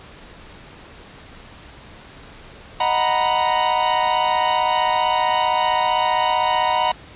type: chord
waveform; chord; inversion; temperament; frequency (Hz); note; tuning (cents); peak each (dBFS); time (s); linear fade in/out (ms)
45% pulse; B major seventh; first; equal; 622.3 / 740 / 932.3 / 987.8; D#5 / F#5 / A#5 / B5; 0 / 0 / 0 / 0; -26 / -22 / -21 / -21; 2.8-6.92; 5
effects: pink hiss -42 dBFS RMS until 7.15 s + resampled to 8000 Hz